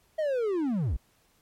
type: linear sweep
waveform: triangle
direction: down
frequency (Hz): 644 to 41.33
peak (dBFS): -23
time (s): 0.18-0.97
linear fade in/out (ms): 10
effects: pink hiss -66 dBFS RMS until 1.41 s + MP3 64 kbps